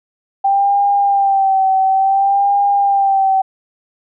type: tone with vibrato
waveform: sine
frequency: 785 Hz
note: G5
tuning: 2 cents sharp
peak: -10 dBFS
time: 0.44-3.42 s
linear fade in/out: 10 ms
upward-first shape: sine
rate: 0.57 Hz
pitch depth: 45 cents each way
effects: none